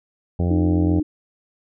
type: harmonic tone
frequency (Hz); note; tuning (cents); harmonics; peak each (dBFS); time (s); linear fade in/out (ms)
87.31; F2; 0; 1 / 2 / 3 / 4 / 5 / 6 / 7 / 8 / 9; -19 / -23 / -30 / -31 / -32 / -36 / -36 / -40 / -39; 0.39-1; 5
type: tone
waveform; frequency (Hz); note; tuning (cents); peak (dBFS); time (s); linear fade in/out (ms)
sine; 304.6; D#4; -37; -19; 0.5-1.03; 10
effects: none